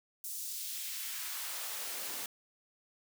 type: noise with high-pass filter sweep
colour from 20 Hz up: white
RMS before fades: -40 dBFS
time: 0.24-2.26 s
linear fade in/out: 2 ms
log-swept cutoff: 7500 to 220 Hz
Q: 0.9
effects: none